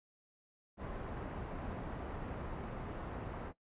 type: low-pass noise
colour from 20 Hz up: pink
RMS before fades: -43 dBFS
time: 0.77-3.53 s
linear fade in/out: 50 ms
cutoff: 1200 Hz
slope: 12 dB/octave
effects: noise-tail reverb RT60 0.1 s tail -17 dB re dry + resampled to 8000 Hz